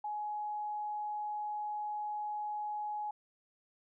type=tone; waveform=sine; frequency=840 Hz; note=G#5; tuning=19 cents sharp; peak=-35 dBFS; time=0.04-3.11 s; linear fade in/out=5 ms; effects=none